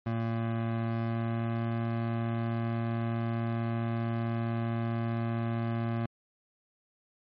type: tone with pitch glide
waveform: 25% pulse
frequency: 114.6 to 115.46 Hz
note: A#2 to A#2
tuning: -29 to -16 cents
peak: -25 dBFS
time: 0.06-6.06 s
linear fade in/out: 5 ms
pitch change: +13 cents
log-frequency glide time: 0.81-1.65 s
effects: low-pass 2000 Hz 12 dB/octave + MP3 32 kbps